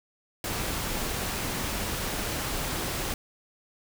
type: noise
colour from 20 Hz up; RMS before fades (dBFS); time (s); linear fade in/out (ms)
pink; -31; 0.44-3.14; 2
effects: none